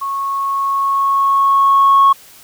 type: tone with level ramp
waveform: sine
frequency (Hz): 1100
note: C#6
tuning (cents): -14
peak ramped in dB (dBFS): -18 to -4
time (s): 0.01-2.13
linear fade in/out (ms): 10
effects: tanh soft clip ceiling -3 dBFS + white hiss -42 dBFS RMS until 2.43 s